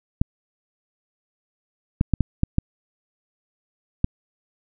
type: clicks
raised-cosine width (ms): 5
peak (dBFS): -5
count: 7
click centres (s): 0.215 / 2.011 / 2.137 / 2.207 / 2.434 / 2.584 / 4.044
effects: none